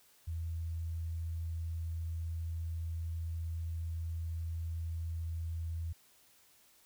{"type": "tone", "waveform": "sine", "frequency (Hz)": 82.5, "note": "E2", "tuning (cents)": 2, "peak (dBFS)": -35, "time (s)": [0.27, 5.93], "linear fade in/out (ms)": 10, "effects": ["white hiss -65 dBFS RMS until 6.85 s"]}